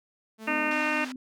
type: tone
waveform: sawtooth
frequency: 220 Hz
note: A3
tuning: in tune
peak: -35 dBFS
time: 0.38-0.74 s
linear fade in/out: 50 ms
type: harmonic tone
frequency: 304.9 Hz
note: D#4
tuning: 35 cents flat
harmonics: 1 / 2 / 3 / 4 / 5 / 6 / 7 / 8 / 9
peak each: -33 / -34 / -34 / -34 / -34 / -33 / -37 / -34 / -32 dBFS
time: 0.47-1.05 s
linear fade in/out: 10 ms
type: tone with tremolo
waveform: sine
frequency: 256.4 Hz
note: C4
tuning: 35 cents flat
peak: -33 dBFS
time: 0.48-1.16 s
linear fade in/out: 2 ms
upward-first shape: sine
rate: 4.3 Hz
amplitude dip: 30%
type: band-pass noise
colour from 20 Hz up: pink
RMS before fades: -42 dBFS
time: 0.71-1.12 s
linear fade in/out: 0 ms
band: 850 to 5200 Hz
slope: 12 dB/octave
effects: none